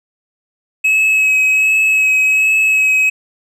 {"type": "tone with vibrato", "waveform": "triangle", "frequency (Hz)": 2565, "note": "E7", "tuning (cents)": -48, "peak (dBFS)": -8, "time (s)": [0.84, 3.1], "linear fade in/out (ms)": 10, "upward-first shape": "sine", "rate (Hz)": 1.3, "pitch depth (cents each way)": 15, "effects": []}